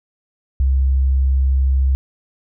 sine tone, 66.5 Hz, C2, 29 cents sharp, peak -12 dBFS, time 0.6-1.95 s, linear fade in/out 0 ms, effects none

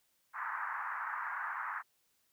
pink band-pass noise, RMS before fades -39 dBFS, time 0.33-1.83 s, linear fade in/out 50 ms, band 920 to 1800 Hz, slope 48 dB/octave, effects white hiss -75 dBFS RMS until 2.32 s

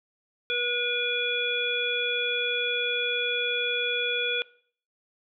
harmonic tone, 484.5 Hz, B4, 33 cents flat, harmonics 1 / 3 / 5 / 7, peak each -32 / -32 / -29 / -29 dBFS, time 0.5-4.42 s, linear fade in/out 0 ms, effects noise-tail reverb RT60 0.5 s tail -20 dB re dry

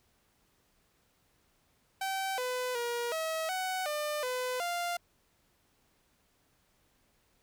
sawtooth tone with pitch steps, 771 / 502 / 476.1 / 642 / 747 / 600 / 504 / 697 Hz, G5 / B4 / A#4 / E5 / F#5 / D5 / B4 / F5, -29 / +28 / +37 / -46 / +16 / +37 / +35 / -4 cents, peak -28 dBFS, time 2.01-4.97 s, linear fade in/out 5 ms, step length 370 ms, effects pink hiss -71 dBFS RMS until 7.42 s

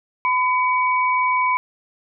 sine tone pair together, 1007 / 2261 Hz, B5 / C#7, +33 / +34 cents, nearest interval octave + major second, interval 1401 cents, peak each -17 / -22 dBFS, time 0.25-1.57 s, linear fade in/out 0 ms, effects none

